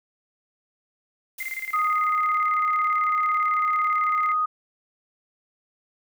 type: noise with exponential decay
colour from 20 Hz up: blue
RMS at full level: -37 dBFS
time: 1.38-2.81 s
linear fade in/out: 5 ms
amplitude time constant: 310 ms
type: tone with tremolo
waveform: sine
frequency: 2083 Hz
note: C7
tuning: 8 cents flat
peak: -27 dBFS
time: 1.4-4.34 s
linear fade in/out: 5 ms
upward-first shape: square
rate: 18 Hz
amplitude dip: 75%
type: tone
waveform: sine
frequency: 1244.5 Hz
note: D#6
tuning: in tune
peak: -20 dBFS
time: 1.73-4.46 s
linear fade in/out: 10 ms
effects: none